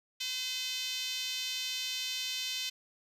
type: tone with high-pass filter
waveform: 5% pulse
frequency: 511 Hz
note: C5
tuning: 41 cents flat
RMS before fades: -36 dBFS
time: 0.2-2.7 s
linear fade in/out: 10 ms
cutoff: 3000 Hz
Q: 2
effects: resampled to 32000 Hz